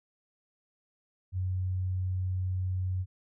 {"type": "tone", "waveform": "sine", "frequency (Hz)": 92.5, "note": "F#2", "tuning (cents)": 0, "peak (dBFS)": -28, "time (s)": [1.32, 3.06], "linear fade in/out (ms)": 50, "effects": []}